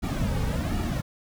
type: noise with flanger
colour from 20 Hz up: brown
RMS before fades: -27 dBFS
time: 0.02-1.02 s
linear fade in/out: 20 ms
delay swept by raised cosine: 1.9 to 3 ms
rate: 1.3 Hz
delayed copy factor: -0.75
effects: none